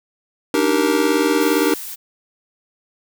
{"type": "chord", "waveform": "square", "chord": "Eb major seventh", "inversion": "third", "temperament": "just", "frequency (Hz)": [291.7, 311.1, 388.9, 466.7], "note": ["D4", "Eb4", "G4", "Bb4"], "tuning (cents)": [-12, 0, -14, 2], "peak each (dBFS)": -21, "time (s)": [0.54, 1.74], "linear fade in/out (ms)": 2}
{"type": "noise", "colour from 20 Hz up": "blue", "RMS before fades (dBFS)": -31, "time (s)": [1.4, 1.96], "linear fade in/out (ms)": 20}
{"effects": []}